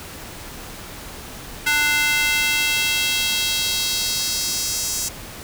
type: tone with high-pass filter sweep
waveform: square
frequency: 296.2 Hz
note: D4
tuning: 15 cents sharp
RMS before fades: -21 dBFS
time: 1.66-5.09 s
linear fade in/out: 10 ms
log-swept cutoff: 1700 to 6400 Hz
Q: 1.9
effects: pink hiss -36 dBFS RMS until 5.43 s